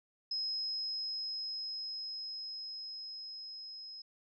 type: tone with level ramp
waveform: sine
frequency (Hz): 5120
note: D#8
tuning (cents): +49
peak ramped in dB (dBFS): -33 to -45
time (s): 0.31-4.02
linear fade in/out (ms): 5
effects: none